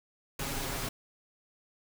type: noise with comb filter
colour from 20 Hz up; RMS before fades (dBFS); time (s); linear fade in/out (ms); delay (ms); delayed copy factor
pink; -35; 0.39-0.89; 5; 7.3; +0.65
effects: none